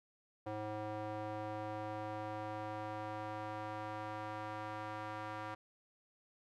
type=tone with band-pass filter sweep; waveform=square; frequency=106.9 Hz; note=A2; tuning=49 cents flat; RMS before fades=-43 dBFS; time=0.46-5.55 s; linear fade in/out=10 ms; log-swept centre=640 to 1100 Hz; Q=1.4; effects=none